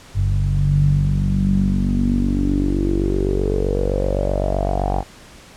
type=tone with low-pass filter sweep; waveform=sawtooth; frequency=47.79 Hz; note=G1; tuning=43 cents flat; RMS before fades=-18 dBFS; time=0.14-5.04 s; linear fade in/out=50 ms; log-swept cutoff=110 to 790 Hz; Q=7.8; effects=pink hiss -43 dBFS RMS until 5.56 s + low-pass 9000 Hz 12 dB/octave